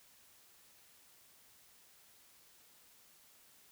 silence, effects white hiss -64 dBFS RMS until 3.71 s

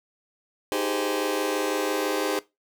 sawtooth chord, Ab major seventh, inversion second, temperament just, 311.5 / 389.3 / 415.3 / 519.1 Hz, Eb4 / G4 / Ab4 / C5, +2 / -12 / 0 / -14 cents, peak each -26 dBFS, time 0.72-2.39 s, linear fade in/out 0 ms, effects noise-tail reverb RT60 0.2 s tail -18 dB re dry

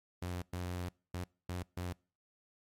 sawtooth tone bursts at uneven times, 89.3 Hz, F2, 39 cents sharp, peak -33 dBFS, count 5, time 0.22-0.42 / 0.53-0.89 / 1.14-1.24 / 1.49-1.63 / 1.77-1.93 s, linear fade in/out 5 ms, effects noise-tail reverb RT60 0.4 s tail -26 dB re dry + MP3 64 kbps

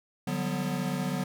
square chord, G major seventh, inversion second, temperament equal with one note detuned, 146.83 / 181.09 / 196 / 246.9 Hz, D3 / F#3 / G3 / B3, 0 / -37 / 0 / 0 cents, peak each -35 / -33 / -38 / -35 dBFS, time 0.27-1.24 s, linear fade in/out 5 ms, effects none

